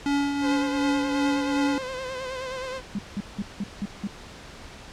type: tone with tremolo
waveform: square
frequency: 283.5 Hz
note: C#4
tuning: 39 cents sharp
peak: -21 dBFS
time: 0.06-1.78 s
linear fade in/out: 0 ms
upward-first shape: triangle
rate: 2.7 Hz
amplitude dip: 50%
type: tone with vibrato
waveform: sawtooth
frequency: 518 Hz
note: C5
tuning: 17 cents flat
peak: -27 dBFS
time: 0.41-2.82 s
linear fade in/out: 50 ms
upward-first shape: sine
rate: 9.5 Hz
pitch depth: 48 cents each way
type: tone bursts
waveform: sine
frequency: 201.3 Hz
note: G3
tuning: 46 cents sharp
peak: -25 dBFS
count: 6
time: 2.95-4.072 s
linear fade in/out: 2 ms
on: 37 ms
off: 180 ms
effects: pink hiss -43 dBFS RMS until 4.92 s + low-pass 6000 Hz 12 dB/octave